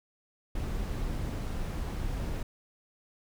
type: noise with amplitude modulation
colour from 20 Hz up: brown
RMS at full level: -32 dBFS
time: 0.55-2.43 s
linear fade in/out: 5 ms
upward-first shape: sine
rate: 248 Hz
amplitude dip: 25%
effects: none